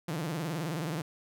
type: tone with vibrato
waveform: sawtooth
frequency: 159.9 Hz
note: D#3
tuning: 48 cents sharp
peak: -28 dBFS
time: 0.08-1.02 s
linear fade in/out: 5 ms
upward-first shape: sine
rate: 19 Hz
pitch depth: 180 cents each way
effects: none